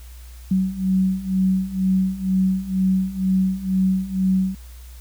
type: beating tone pair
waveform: sine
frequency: 187.2 / 189.3 Hz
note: F#3 / F#3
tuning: +20 / +40 cents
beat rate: 2.1 Hz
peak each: -22 / -19 dBFS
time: 0.51-4.55 s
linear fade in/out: 5 ms
effects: added 61 Hz sine -37 dBFS peak until 5 s + white hiss -50 dBFS RMS until 5 s

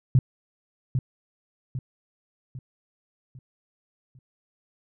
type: tone with echo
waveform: sine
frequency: 128.8 Hz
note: C3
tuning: 27 cents flat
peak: -13 dBFS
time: 0.15-0.19 s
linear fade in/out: 2 ms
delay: 800 ms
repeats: 5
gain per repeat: -7 dB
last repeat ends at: 4.19 s
effects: none

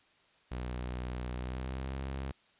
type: tone with pitch glide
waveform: sawtooth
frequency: 61.8 to 67.01 Hz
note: B1 to C2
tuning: +2 to +42 cents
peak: -32 dBFS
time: 0.51-2.32 s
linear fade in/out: 10 ms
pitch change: +140 cents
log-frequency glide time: 1.36-1.96 s
effects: white hiss -66 dBFS RMS until 2.59 s + resampled to 8000 Hz

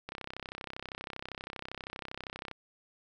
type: click train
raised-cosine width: 0.3 ms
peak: -23 dBFS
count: 80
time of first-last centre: 0.09-2.513 s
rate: 32.6 Hz
effects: none

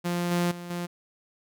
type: tone with level steps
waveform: sawtooth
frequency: 174.61 Hz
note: F3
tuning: in tune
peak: -22 / -19 / -33 / -26 dBFS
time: 0.04-0.87 s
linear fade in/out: 20 ms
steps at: 0.31 / 0.51 / 0.7 s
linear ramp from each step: 5 ms
effects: none

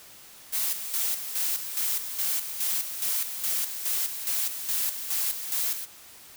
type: noise with tremolo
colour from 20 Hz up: blue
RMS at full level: -27 dBFS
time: 0.52-5.86 s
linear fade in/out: 20 ms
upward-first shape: square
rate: 2.4 Hz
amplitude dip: 60%
effects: white hiss -49 dBFS RMS until 6.36 s

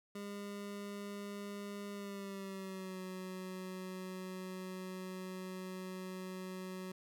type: tone with pitch glide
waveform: 25% pulse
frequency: 202.7 to 185.88 Hz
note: G#3 to F#3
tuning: -42 to +8 cents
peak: -39 dBFS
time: 0.15-6.92 s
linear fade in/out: 5 ms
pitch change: -150 cents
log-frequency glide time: 1.93-3 s
effects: none

